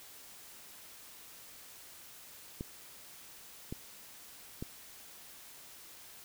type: clicks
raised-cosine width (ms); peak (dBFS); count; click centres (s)
3; -25; 3; 2.609 / 3.725 / 4.625
effects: white hiss -53 dBFS RMS until 6.24 s